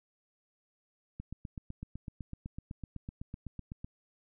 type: click train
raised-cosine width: 5 ms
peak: -28 dBFS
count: 22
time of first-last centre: 1.2-3.845 s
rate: 7.94 Hz
effects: none